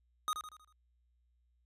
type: tone with echo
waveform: square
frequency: 1244.5 Hz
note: D#6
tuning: in tune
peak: -32 dBFS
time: 0.28-0.33 s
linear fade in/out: 0 ms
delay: 79 ms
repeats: 5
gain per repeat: -7 dB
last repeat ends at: 0.725 s
effects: added 60 Hz sine -70 dBFS peak until 1.65 s + resampled to 32000 Hz